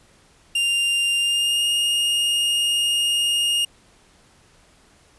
45% pulse tone with pitch glide, 2794 to 2843 Hz, F7 to F7, 0 to +30 cents, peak -18 dBFS, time 0.55-3.65 s, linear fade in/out 5 ms, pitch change +30 cents, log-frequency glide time 1.18-1.65 s, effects pink hiss -55 dBFS RMS until 5.18 s + resampled to 24000 Hz

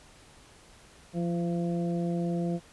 harmonic tone with a mistuned harmonic, 171.1 Hz, F3, 35 cents flat, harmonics 1 / 2 / 3 / 4, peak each -28 / -34 / -38 / -40 dBFS, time 1.13-2.6 s, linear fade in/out 50 ms, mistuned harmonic 1, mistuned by +21 cents, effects pink hiss -55 dBFS RMS until 2.72 s + resampled to 24000 Hz

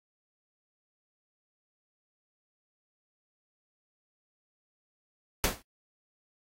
pink noise with exponential decay, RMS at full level -22 dBFS, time 5.44-5.62 s, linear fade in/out 0 ms, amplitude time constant 39 ms, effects AAC 48 kbps

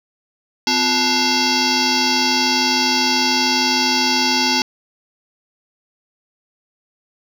sine tone with frequency modulation, 2700 Hz, E7, 41 cents sharp, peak -12 dBFS, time 0.67-4.62 s, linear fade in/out 2 ms, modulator 611 Hz, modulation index 4.6, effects tanh soft clip ceiling -12 dBFS

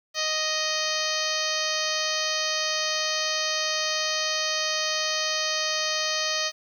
harmonic tone with a mistuned harmonic, 623 Hz, D#5, 2 cents sharp, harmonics 1 / 2 / 3 / 4 / 5 / 6 / 7 / 8 / 9 / 10, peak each -33 / -34 / -32 / -35 / -33 / -36 / -31 / -33 / -36 / -34 dBFS, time 0.14-6.52 s, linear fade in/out 50 ms, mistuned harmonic 8, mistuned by -24 cents, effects 9-bit

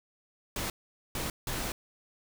pink noise bursts at uneven times, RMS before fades -34 dBFS, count 3, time 0.56-0.7 / 1.15-1.3 / 1.47-1.72 s, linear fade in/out 2 ms, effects none

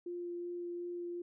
sine tone with vibrato, 349.2 Hz, F4, in tune, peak -38 dBFS, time 0.06-1.22 s, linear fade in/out 5 ms, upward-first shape sine, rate 2.7 Hz, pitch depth 8 cents each way, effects none

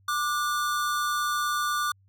square tone pair together, 1183.5 / 1455 Hz, D6 / F#6, +13 / -29 cents, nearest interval major third, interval 358 cents, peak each -27 / -31 dBFS, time 0.08-1.92 s, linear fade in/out 5 ms, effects added 97 Hz sine -58 dBFS peak until 2.08 s

